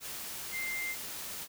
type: tone in noise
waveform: sine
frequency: 2093 Hz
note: C7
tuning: in tune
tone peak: -34 dBFS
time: 0.51-0.96 s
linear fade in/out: 50 ms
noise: white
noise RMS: -41 dBFS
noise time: 0-1.48 s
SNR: +4 dB
effects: none